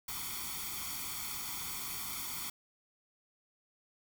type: noise with comb filter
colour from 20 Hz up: white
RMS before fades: -40 dBFS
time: 0.08-2.5 s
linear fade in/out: 5 ms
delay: 0.89 ms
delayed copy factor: +0.9
effects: none